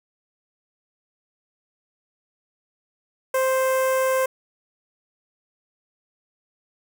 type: tone with notch filter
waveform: sawtooth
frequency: 523.3 Hz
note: C5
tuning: in tune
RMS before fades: -21 dBFS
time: 3.34-4.26 s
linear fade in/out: 5 ms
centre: 4100 Hz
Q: 0.62
effects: none